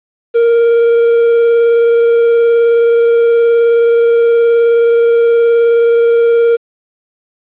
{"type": "tone with vibrato", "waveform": "triangle", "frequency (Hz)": 466.2, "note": "A#4", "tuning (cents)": 0, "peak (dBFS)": -4, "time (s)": [0.34, 6.57], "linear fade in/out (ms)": 20, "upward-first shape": "sine", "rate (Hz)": 19, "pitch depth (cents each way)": 11, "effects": ["resampled to 8000 Hz", "7-bit"]}